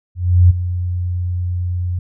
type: tone with ADSR envelope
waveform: sine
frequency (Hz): 89.1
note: F2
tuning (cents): +35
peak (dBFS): -4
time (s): 0.15-1.99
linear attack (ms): 350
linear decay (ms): 16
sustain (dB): -13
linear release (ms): 4
effects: none